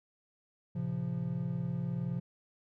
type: tone cluster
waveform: triangle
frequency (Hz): 113 / 134.1 / 173.6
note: A2 / C3 / F3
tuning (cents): +47 / +43 / -10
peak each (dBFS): -39 / -34 / -33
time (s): 0.75-2.2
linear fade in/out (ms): 10
effects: none